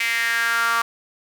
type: tone with high-pass filter sweep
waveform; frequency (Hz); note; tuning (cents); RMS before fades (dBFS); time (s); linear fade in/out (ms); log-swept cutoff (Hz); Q
sawtooth; 231.5; A#3; -12; -21; 0-0.82; 5; 2200 to 1200; 5.2
effects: none